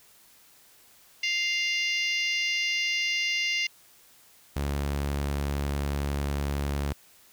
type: harmonic tone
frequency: 698.5 Hz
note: F5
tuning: in tune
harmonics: 3 / 4 / 5 / 6 / 7 / 8 / 9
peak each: -28 / -29 / -40 / -40 / -35 / -40 / -42 dBFS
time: 1.23-3.67 s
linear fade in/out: 5 ms
type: tone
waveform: sawtooth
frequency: 71 Hz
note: C#2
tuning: 42 cents sharp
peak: -23 dBFS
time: 4.56-6.93 s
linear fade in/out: 5 ms
effects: white hiss -57 dBFS RMS until 7.32 s